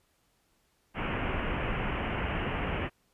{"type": "low-pass noise", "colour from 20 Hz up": "pink", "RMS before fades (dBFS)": -32, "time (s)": [0.94, 2.9], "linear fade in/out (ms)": 50, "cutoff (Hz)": 3000, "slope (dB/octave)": 96, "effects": ["pink hiss -71 dBFS RMS until 3.13 s", "resampled to 32000 Hz"]}